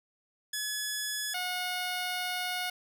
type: tone pair in turn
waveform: 10% pulse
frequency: 1700 / 725.2 Hz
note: G#6 / F#5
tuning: +40 / -35 cents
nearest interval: octave + minor third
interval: 1475 cents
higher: first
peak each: -23 dBFS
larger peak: neither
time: 0.53-1.34 / 1.34-2.7 s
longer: second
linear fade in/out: 5 ms
effects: none